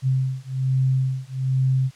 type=beating tone pair; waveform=sine; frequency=130.81 / 132.01 Hz; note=C3 / C3; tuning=0 / +16 cents; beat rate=1.2 Hz; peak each=-22 dBFS; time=0.02-1.91 s; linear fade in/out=50 ms; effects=white hiss -52 dBFS RMS until 1.95 s + low-pass 7000 Hz 12 dB/octave